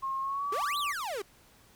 sine tone with pitch glide, 1074 to 1157.8 Hz, C6 to D6, +45 to -25 cents, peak -30 dBFS, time 0.02-0.93 s, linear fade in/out 20 ms, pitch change +130 cents, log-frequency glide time 0.21-0.54 s
45% pulse exponential two-way sweep, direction up then down, 370 to 4185 to 370 Hz, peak -33 dBFS, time 0.52-1.22 s, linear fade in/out 5 ms, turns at 0.78 s
effects pink hiss -60 dBFS RMS until 1.75 s

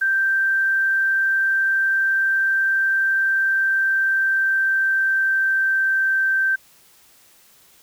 sine tone with pitch glide, 1568 to 1559 Hz, G6 to G6, 0 to -10 cents, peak -16 dBFS, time 0.01-6.56 s, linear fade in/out 10 ms, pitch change -10 cents, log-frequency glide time 3.19-6.33 s, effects white hiss -53 dBFS RMS until 7.82 s

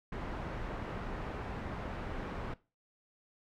pink low-pass noise, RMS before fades -40 dBFS, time 0.12-2.54 s, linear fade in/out 5 ms, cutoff 1600 Hz, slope 12 dB/octave, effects noise-tail reverb RT60 0.3 s tail -19 dB re dry

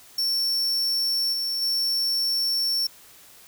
45% pulse tone with level steps, 5440 Hz, F8, 46 cents flat, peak -22 / -25 / -22 dBFS, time 0.18-2.87 s, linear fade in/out 5 ms, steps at 1.32 / 1.61 s, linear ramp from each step 20 ms, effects white hiss -50 dBFS RMS until 3.47 s

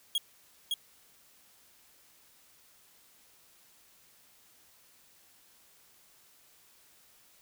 45% pulse tone with echo, 3293 Hz, G#7, 15 cents flat, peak -26 dBFS, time 0.15-0.18 s, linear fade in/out 2 ms, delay 560 ms, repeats 1, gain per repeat -2 dB, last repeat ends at 0.74 s, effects white hiss -62 dBFS RMS until 7.41 s

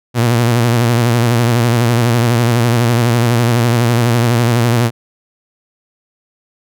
sawtooth tone with vibrato, 118.5 Hz, A#2, 29 cents sharp, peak -6 dBFS, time 0.14-4.91 s, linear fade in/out 50 ms, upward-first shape sine, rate 12 Hz, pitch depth 64 cents each way, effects none

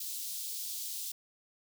white high-pass noise, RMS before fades -39 dBFS, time 0-1.12 s, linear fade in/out 5 ms, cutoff 3600 Hz, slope 24 dB/octave, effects none

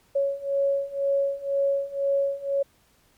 sine beating tone pair, 554.4 / 556.4 Hz, C#5 / C#5, 0 / +6 cents, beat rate 2 Hz, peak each -26 / -24 dBFS, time 0.15-2.63 s, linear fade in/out 10 ms, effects pink hiss -62 dBFS RMS until 3.17 s + MP3 96 kbps

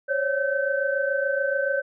sine tone cluster, 539 / 566 / 1538 Hz, C#5 / C#5 / G6, -49 / +36 / -33 cents, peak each -26 dBFS, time 0.08-1.82 s, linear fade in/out 20 ms, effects none

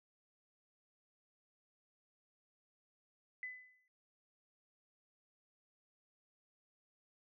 sine tone with exponential decay, 2008 Hz, B6, 28 cents sharp, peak -39 dBFS, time 3.43-3.88 s, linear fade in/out 1 ms, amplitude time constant 96 ms, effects none

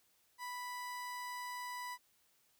30% pulse tone, 987.8 Hz, B5, in tune, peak -39 dBFS, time 0.38-1.98 s, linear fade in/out 50 ms, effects white hiss -73 dBFS RMS until 2.59 s

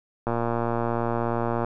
click train, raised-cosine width 1 ms, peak -12 dBFS, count 162, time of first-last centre 0.27-1.646 s, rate 117 Hz, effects none

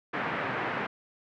white band-pass noise, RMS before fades -32 dBFS, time 0.13-0.87 s, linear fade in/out 10 ms, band 110 to 2000 Hz, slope 24 dB/octave, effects none

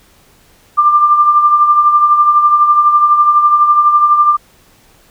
sine tone with tremolo, 1190 Hz, D6, 22 cents sharp, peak -3 dBFS, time 0.77-4.37 s, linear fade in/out 20 ms, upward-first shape triangle, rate 12 Hz, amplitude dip 60%, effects pink hiss -48 dBFS RMS until 5.1 s

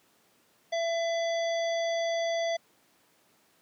harmonic tone with a mistuned harmonic, 669 Hz, E5, 25 cents sharp, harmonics 1 / 3 / 5 / 7 / 9, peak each -27 / -37 / -40 / -45 / -46 dBFS, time 0.72-2.57 s, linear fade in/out 10 ms, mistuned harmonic 5, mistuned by +32 cents, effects pink hiss -65 dBFS RMS until 3.61 s + high-pass 200 Hz 12 dB/octave

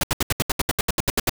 pink noise bursts, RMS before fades -20 dBFS, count 14, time 0.01-1.295 s, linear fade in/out 2 ms, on 24 ms, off 73 ms, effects none

